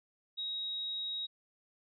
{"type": "tone", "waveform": "sine", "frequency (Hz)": 3797, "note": "A#7", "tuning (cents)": 31, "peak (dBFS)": -35, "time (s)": [0.37, 1.27], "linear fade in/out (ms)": 20, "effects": []}